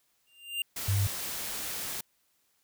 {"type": "tone with exponential growth", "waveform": "square", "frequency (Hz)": 2794, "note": "F7", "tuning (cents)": 0, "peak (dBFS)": -27, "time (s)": [0.27, 0.62], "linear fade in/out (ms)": 2, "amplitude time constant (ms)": 74}
{"type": "noise", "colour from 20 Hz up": "white", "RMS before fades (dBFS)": -36, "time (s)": [0.76, 2.01], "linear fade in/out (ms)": 5}
{"type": "tone", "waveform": "sine", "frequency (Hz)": 99.4, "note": "G2", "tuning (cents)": 25, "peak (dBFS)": -24, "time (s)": [0.88, 1.07], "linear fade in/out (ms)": 5}
{"effects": ["white hiss -72 dBFS RMS until 2.63 s"]}